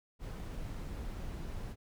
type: noise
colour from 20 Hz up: brown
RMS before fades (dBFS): -41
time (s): 0.19-1.76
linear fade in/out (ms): 50
effects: none